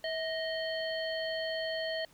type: harmonic tone with a mistuned harmonic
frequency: 622.3 Hz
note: D#5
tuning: in tune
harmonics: 1 / 3 / 5 / 7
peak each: -34 / -39 / -41 / -42 dBFS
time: 0.04-2.05 s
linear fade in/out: 2 ms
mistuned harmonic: 1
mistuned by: +64 cents
effects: pink hiss -62 dBFS RMS until 2.13 s